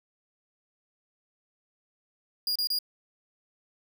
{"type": "tone bursts", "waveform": "45% pulse", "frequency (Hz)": 4845, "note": "D#8", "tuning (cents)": -47, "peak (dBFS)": -25, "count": 3, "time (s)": [2.47, 2.788], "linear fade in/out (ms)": 2, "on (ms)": 86, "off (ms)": 30, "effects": []}